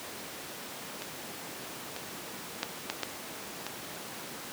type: clicks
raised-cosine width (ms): 0.2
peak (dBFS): -19 / -20 / -11 / -12 / -12 / -17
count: 6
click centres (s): 1.021 / 1.964 / 2.631 / 2.9 / 3.033 / 3.666
effects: pink hiss -41 dBFS RMS until 4.52 s + high-pass 200 Hz 12 dB/octave